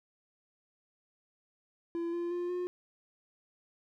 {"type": "tone with pitch steps", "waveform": "triangle", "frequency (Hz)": [338.6, 344.9, 351.4, 357.9], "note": ["E4", "F4", "F4", "F4"], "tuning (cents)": [46, -22, 11, 42], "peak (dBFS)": -30, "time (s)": [1.95, 2.67], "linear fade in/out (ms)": 0, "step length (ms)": 180, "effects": []}